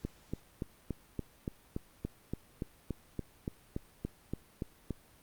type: click train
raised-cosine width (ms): 3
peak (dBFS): -22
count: 18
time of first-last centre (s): 0.05-4.907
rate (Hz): 3.5
effects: pink hiss -62 dBFS RMS until 5.22 s + Opus 48 kbps